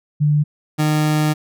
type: tone pair in turn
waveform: sine / 30% pulse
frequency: 148.6 / 152.69 Hz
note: D3 / D#3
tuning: +21 / -32 cents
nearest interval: unison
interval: 47 cents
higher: second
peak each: -12 dBFS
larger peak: neither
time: 0.2-0.44 / 0.78-1.34 s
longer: second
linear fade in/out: 20 ms
effects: none